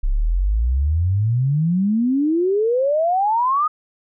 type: exponential sweep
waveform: sine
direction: up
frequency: 31.74 to 1263 Hz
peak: -15 dBFS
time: 0.03-3.68 s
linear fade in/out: 10 ms
effects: none